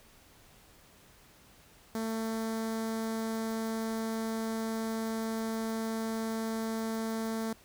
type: tone with notch filter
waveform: sawtooth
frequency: 223.4 Hz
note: A3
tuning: 27 cents sharp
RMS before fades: -34 dBFS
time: 1.95-7.53 s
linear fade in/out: 2 ms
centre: 2700 Hz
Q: 1.4
effects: pink hiss -59 dBFS RMS until 7.64 s